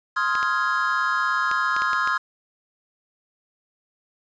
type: chord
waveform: triangle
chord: F minor seventh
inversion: second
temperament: equal with one note detuned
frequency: 1046.5 / 1259.7 / 1396.9 / 1661.2 Hz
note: C6 / Eb6 / F6 / Ab6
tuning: 0 / +21 / 0 / 0 cents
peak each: -24 dBFS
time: 0.16-2.18 s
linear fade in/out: 10 ms
type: clicks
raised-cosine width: 0.2 ms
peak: -14 dBFS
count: 7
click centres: 0.353 / 0.429 / 1.514 / 1.765 / 1.82 / 1.932 / 2.075 s
effects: resampled to 16000 Hz + 8-bit